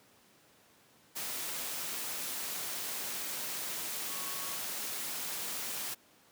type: tone in noise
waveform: sine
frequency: 1108.7 Hz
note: C#6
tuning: in tune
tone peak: -48 dBFS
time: 4.08-4.57 s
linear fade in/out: 20 ms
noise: white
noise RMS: -38 dBFS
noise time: 1.15-5.95 s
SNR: -13 dB
effects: pink hiss -63 dBFS RMS until 6.31 s + high-pass 150 Hz 12 dB/octave